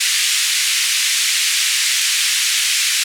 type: band-pass noise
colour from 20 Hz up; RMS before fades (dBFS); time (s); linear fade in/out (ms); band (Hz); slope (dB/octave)
pink; -17; 0-3.04; 10; 2100 to 10000; 24
effects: none